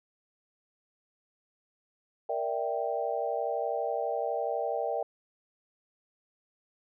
sine chord, E half-diminished seventh, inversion second, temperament equal, 466.2 / 587.3 / 659.3 / 784 Hz, Bb4 / D5 / E5 / G5, 0 / 0 / 0 / 0 cents, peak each -34 dBFS, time 2.29-5.03 s, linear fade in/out 5 ms, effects none

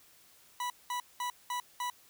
40% pulse tone bursts, 983 Hz, B5, 8 cents flat, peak -32 dBFS, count 5, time 0.6-1.9 s, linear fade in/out 2 ms, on 100 ms, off 200 ms, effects white hiss -61 dBFS RMS until 2.09 s

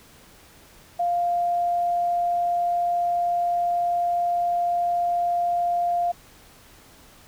sine tone, 698.5 Hz, F5, in tune, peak -20 dBFS, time 0.99-6.12 s, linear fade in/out 10 ms, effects pink hiss -51 dBFS RMS until 7.27 s

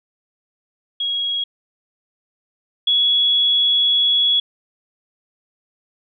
sine tone pair in turn, 3307 / 3365 Hz, G#7 / G#7, -8 / +22 cents, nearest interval unison, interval 30 cents, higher second, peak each -19 / -13 dBFS, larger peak second, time 1-1.44 / 2.87-4.4 s, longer second, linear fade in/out 5 ms, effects none

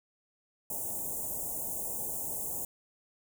white band-stop noise, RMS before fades -36 dBFS, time 0.7-2.65 s, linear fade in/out 2 ms, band 880 to 7000 Hz, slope 48 dB/octave, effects none

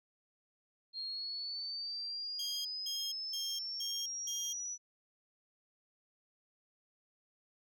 sine linear sweep, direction up, 4213 to 5920 Hz, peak -38 dBFS, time 0.93-4.78 s, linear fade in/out 50 ms
30% pulse tone bursts, 3226 Hz, G7, 49 cents sharp, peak -36 dBFS, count 5, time 2.39-4.53 s, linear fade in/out 5 ms, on 260 ms, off 210 ms
effects none

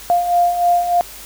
sine beating tone pair, 698.5 / 701.8 Hz, F5 / F5, 0 / +8 cents, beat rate 3.3 Hz, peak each -20 / -13 dBFS, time 0.1-1.01 s, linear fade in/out 0 ms, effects added 48 Hz sine -44 dBFS peak until 1.25 s + white hiss -36 dBFS RMS until 1.25 s

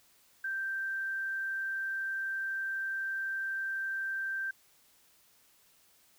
sine tone, 1568 Hz, G6, in tune, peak -32 dBFS, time 0.44-4.51 s, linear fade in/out 5 ms, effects white hiss -65 dBFS RMS until 6.18 s

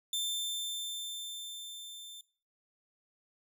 sawtooth tone with level ramp, 3560 Hz, A7, 20 cents sharp, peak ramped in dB -28 to -43 dBFS, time 0.13-2.21 s, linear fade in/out 2 ms, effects noise-tail reverb RT60 0.4 s tail -20 dB re dry

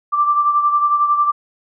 sine beating tone pair, 1174.7 / 1185.7 Hz, D6 / D6, 0 / +16 cents, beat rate 11 Hz, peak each -13 / -21 dBFS, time 0.12-1.32 s, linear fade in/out 20 ms, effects none

